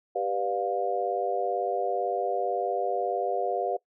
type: chord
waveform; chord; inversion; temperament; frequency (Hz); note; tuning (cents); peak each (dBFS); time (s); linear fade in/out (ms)
sine; G dominant seventh; none; just; 392 / 490 / 588 / 705.6; G4 / B4 / D5 / F5; 0 / -14 / +2 / +18; -32 / -31 / -33 / -29; 0.15-3.77; 10
effects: noise-tail reverb RT60 0.1 s tail -20 dB re dry